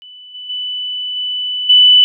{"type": "tone with level steps", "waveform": "sine", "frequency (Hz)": 2987, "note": "F#7", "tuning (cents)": 16, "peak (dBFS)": [-34, -27, -19, -17, -4], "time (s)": [0.02, 2.04], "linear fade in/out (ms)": 0, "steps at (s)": [0.34, 0.49, 1.16, 1.69], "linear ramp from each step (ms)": 10, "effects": []}